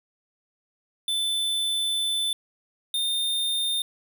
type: tone pair in turn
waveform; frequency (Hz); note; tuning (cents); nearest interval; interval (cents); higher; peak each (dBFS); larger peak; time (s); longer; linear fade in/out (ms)
square; 3520 / 3632; A7 / A#7; 0 / -46; minor second; 54; second; -24; neither; 1.08-2.33 / 2.94-3.82; first; 2
effects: none